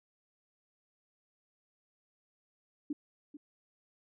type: tone with echo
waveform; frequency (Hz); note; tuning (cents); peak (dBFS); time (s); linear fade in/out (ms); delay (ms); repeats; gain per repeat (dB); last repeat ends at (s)
sine; 293.7; D4; 0; -32; 2.9-2.93; 5; 440; 1; -13; 3.37
effects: none